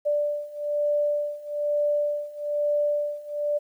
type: beating tone pair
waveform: sine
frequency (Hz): 587.3 / 588.4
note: D5 / D5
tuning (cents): 0 / +3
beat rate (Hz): 1.1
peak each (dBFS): -27 / -25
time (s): 0.05-3.59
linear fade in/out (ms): 20
effects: 10-bit